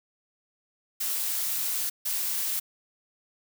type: noise bursts at uneven times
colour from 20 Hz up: blue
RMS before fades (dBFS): -29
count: 2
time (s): 1-1.9 / 2.05-2.6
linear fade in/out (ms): 10
effects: none